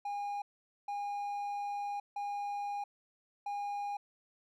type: tone bursts at uneven times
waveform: triangle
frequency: 814 Hz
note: G#5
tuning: 35 cents flat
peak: -33 dBFS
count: 4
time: 0.05-0.42 / 0.88-2 / 2.16-2.84 / 3.46-3.97 s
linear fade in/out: 5 ms
effects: none